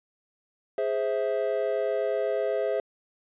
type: chord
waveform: triangle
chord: Ab augmented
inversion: none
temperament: equal with one note detuned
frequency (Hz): 415.3 / 523.3 / 654.7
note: Ab4 / C5 / E5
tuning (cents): 0 / 0 / -12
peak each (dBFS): -27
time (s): 0.78-2.8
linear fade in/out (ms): 2
effects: resampled to 8000 Hz